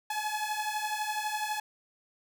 sawtooth beating tone pair, 845 / 857 Hz, G#5 / A5, +30 / -46 cents, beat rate 12 Hz, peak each -30 dBFS, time 0.1-1.6 s, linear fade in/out 5 ms, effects none

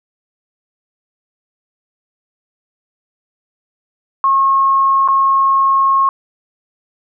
sine tone with dropouts, 1085 Hz, C#6, 37 cents flat, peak -9 dBFS, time 4.24-6.09 s, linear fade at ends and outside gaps 1 ms, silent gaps 5.077-5.085 s, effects none

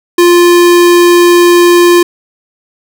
square tone, 349.2 Hz, F4, in tune, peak -3 dBFS, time 0.18-2.03 s, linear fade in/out 5 ms, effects none

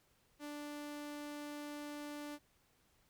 sawtooth tone, 293.7 Hz, D4, in tune, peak -40 dBFS, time 0.39-2.39 s, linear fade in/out 50 ms, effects pink hiss -73 dBFS RMS until 3.09 s

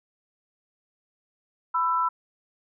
sine tone pair together, 997 / 1330.8 Hz, B5 / E6, +16 / +16 cents, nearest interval perfect fourth, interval 500 cents, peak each -24 dBFS, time 1.74-2.09 s, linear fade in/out 10 ms, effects none

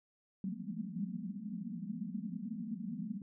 white band-pass noise, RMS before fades -41 dBFS, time 0.44-3.22 s, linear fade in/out 2 ms, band 170 to 240 Hz, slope 96 dB/octave, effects none

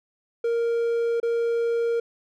triangle tone with dropouts, 466.2 Hz, A#4, in tune, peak -19 dBFS, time 0.44-2 s, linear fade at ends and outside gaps 5 ms, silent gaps 1.201-1.229 s, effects none

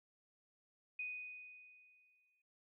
sine tone with exponential decay, 2489 Hz, D#7, in tune, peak -39 dBFS, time 0.99-2.42 s, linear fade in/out 5 ms, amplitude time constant 310 ms, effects none

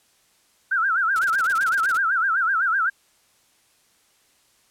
sine tone with vibrato, 1449 Hz, F#6, 37 cents flat, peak -18 dBFS, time 0.71-2.9 s, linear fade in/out 10 ms, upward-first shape sine, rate 7.9 Hz, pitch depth 190 cents each way
white noise bursts, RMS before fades -35 dBFS, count 15, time 1.16-1.972 s, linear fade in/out 0 ms, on 28 ms, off 28 ms
effects white hiss -61 dBFS RMS until 4.7 s + low-pass 11000 Hz 12 dB/octave

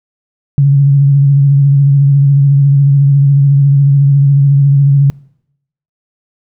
sine tone with vibrato, 140 Hz, C#3, 18 cents sharp, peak -4 dBFS, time 0.58-5.1 s, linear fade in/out 0 ms, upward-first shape sine, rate 14 Hz, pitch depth 34 cents each way, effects noise-tail reverb RT60 0.8 s tail -25 dB re dry

